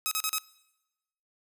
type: tone bursts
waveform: 5% pulse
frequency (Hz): 1276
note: D#6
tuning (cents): +43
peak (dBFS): -15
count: 4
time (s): 0.06-0.383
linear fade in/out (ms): 0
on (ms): 53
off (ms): 37
effects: noise-tail reverb RT60 1.0 s tail -23 dB re dry